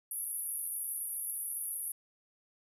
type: band-pass noise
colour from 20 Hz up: white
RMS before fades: -38 dBFS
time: 0.11-1.92 s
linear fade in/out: 2 ms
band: 10000 to 12000 Hz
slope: 96 dB/octave
effects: none